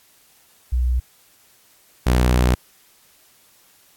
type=tone pair in turn; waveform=sine / sawtooth; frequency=61.74 / 61.74 Hz; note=B1 / B1; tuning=0 / 0 cents; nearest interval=unison; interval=0 cents; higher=neither; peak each=-16 / -10 dBFS; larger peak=second; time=0.72-1 / 2.06-2.55 s; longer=second; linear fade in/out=10 ms; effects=white hiss -55 dBFS RMS until 3.96 s + AAC 64 kbps